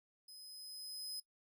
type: tone with level ramp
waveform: sawtooth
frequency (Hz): 5050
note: D#8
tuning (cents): +25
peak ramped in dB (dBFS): -51 to -39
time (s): 0.28-1.2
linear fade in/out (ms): 5
effects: noise-tail reverb RT60 0.1 s tail -19 dB re dry